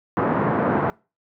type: band-pass noise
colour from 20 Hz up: pink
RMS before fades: -21 dBFS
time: 0.17-0.9 s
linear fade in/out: 0 ms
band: 130 to 1400 Hz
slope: 24 dB/octave
effects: noise-tail reverb RT60 0.3 s tail -24 dB re dry